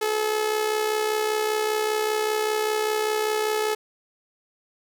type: tone with amplitude modulation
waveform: sawtooth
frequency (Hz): 429.8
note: A4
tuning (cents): -41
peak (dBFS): -16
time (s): 0.01-3.75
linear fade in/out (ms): 10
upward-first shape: sine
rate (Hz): 65.1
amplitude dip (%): 50
effects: none